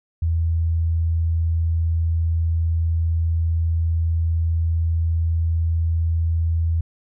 sine tone, 82.41 Hz, E2, in tune, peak -17 dBFS, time 0.22-6.81 s, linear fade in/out 5 ms, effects none

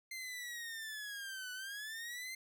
sawtooth linear two-way sweep, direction down then up, 2093 to 1481 to 2093 Hz, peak -39 dBFS, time 0.11-2.35 s, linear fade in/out 5 ms, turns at 1.52 s, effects none

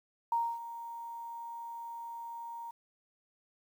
sine tone with ADSR envelope, 931 Hz, A#5, 2 cents flat, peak -26 dBFS, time 0.32-2.71 s, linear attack 3 ms, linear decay 260 ms, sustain -14 dB, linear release 6 ms, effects 10-bit

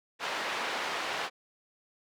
pink band-pass noise, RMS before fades -34 dBFS, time 0.19-1.3 s, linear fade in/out 50 ms, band 610 to 3500 Hz, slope 12 dB/octave, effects none

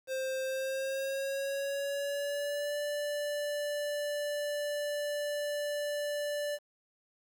square tone with pitch glide, 525 to 585.9 Hz, C5 to D5, +6 to -4 cents, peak -33 dBFS, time 0.07-6.59 s, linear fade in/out 50 ms, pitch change +190 cents, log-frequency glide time 0.43-2.78 s, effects 10-bit

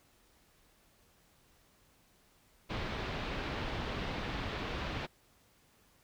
pink low-pass noise, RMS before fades -38 dBFS, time 2.69-5.07 s, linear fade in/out 20 ms, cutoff 3900 Hz, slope 24 dB/octave, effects pink hiss -67 dBFS RMS until 6.03 s

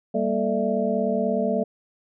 sine tone cluster, 197.4 / 233.9 / 439.3 / 595 / 665 Hz, G3 / A#3 / A4 / D5 / E5, +12 / +6 / -3 / +22 / +15 cents, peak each -27 dBFS, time 0.14-1.64 s, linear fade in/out 10 ms, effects none

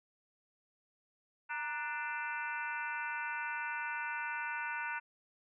harmonic tone with a mistuned harmonic, 295.7 Hz, D4, 12 cents sharp, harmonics 3 / 4 / 5 / 6 / 7 / 8 / 9, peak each -41 / -50 / -39 / -47 / -48 / -48 / -46 dBFS, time 1.49-5 s, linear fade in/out 20 ms, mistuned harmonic 3, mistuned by +89 cents, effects none

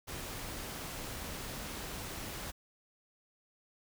pink noise, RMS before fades -42 dBFS, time 0.07-2.52 s, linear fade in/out 20 ms, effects none

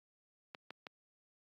clicks, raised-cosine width 0.3 ms, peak -29 dBFS, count 3, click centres 0.548 / 0.706 / 0.868 s, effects high-pass 200 Hz 12 dB/octave + AAC 48 kbps

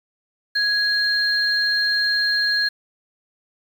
sine tone pair together, 1661 / 4207 Hz, G#6 / C8, 0 / +9 cents, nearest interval octave + major third, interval 1609 cents, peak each -20 dBFS, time 0.55-2.69 s, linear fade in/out 10 ms, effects 7-bit

